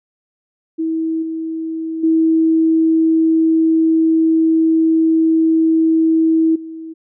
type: tone with level steps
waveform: sine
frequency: 322.9 Hz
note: E4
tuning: 36 cents flat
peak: -16 / -20 / -10 / -27 dBFS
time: 0.78-6.94 s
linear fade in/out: 20 ms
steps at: 1.22 / 2.03 / 6.55 s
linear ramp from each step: 10 ms
effects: none